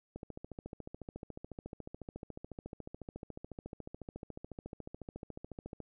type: click train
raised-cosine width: 2 ms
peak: -30 dBFS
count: 80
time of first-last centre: 0.16-5.803 s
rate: 14 Hz
effects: none